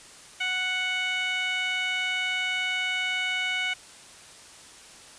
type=tone with band-pass filter; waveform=15% pulse; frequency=740 Hz; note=F#5; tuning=in tune; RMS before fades=-28 dBFS; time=0.4-3.74 s; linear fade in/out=10 ms; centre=2500 Hz; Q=1.8; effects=white hiss -48 dBFS RMS until 5.18 s + resampled to 22050 Hz